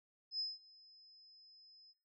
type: tone with ADSR envelope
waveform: sine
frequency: 5100 Hz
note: D#8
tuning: 42 cents sharp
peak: -35 dBFS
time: 0.31-1.94 s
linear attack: 83 ms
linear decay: 190 ms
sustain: -24 dB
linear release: 37 ms
effects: noise-tail reverb RT60 0.3 s tail -18 dB re dry